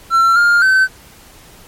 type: tone with pitch steps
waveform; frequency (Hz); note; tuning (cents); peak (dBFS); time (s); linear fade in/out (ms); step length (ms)
triangle; 1351 / 1408 / 1533; E6 / F6 / G6; +42 / +14 / -39; -6; 0.1-0.88; 50; 260
effects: pink hiss -42 dBFS RMS until 1.67 s + MP3 64 kbps